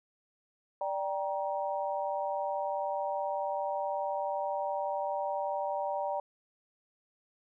sine chord, G minor, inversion second, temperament equal with one note detuned, 587.3 / 784 / 942.6 Hz, D5 / G5 / Bb5, 0 / 0 / +19 cents, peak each -34 / -35 / -36 dBFS, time 0.81-6.2 s, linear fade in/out 2 ms, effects none

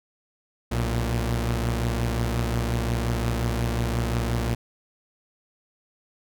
sawtooth tone pair together, 60.87 / 116.1 Hz, B1 / A#2, -24 / -7 cents, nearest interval major seventh, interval 1117 cents, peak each -22 dBFS, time 0.71-4.55 s, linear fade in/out 10 ms, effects none

